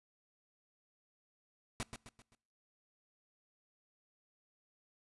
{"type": "noise with echo", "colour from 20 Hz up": "pink", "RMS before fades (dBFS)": -39, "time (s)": [1.8, 1.83], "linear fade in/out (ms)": 0, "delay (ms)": 130, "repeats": 4, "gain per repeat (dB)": -7, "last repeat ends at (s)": 2.35, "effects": ["noise-tail reverb RT60 0.7 s tail -25 dB re dry", "resampled to 24000 Hz"]}